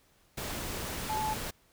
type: tone in noise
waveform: sine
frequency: 864 Hz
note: A5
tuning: 32 cents flat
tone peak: -30 dBFS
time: 1.09-1.34 s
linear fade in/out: 10 ms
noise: pink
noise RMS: -37 dBFS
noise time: 0.37-1.51 s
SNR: +4 dB
effects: pink hiss -66 dBFS RMS until 1.72 s